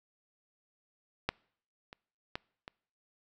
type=clicks; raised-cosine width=0.3 ms; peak=-13 / -30 / -19 / -27 dBFS; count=4; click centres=1.29 / 1.929 / 2.355 / 2.679 s; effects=noise-tail reverb RT60 0.6 s tail -26 dB re dry